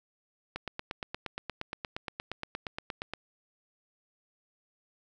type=click train; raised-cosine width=0.3 ms; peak=-19 dBFS; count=23; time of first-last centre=0.56-3.136 s; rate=8.54 Hz; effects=none